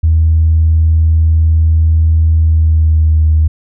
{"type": "tone with pitch glide", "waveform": "sine", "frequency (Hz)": [80.2, 78.23], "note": ["E2", "D#2"], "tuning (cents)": [-47, 10], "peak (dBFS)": -5, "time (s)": [0.03, 3.48], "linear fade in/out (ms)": 10, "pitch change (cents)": -43, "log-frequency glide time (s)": [2.33, 3.25], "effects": ["tanh soft clip ceiling -1 dBFS"]}